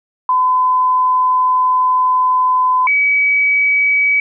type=tone pair in turn; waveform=sine; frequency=1014 / 2276 Hz; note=B5 / C#7; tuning=+45 / +45 cents; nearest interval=octave + major second; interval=1400 cents; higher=second; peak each=-10 dBFS; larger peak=neither; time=0.29-2.87 / 2.87-4.2 s; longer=first; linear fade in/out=2 ms; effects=none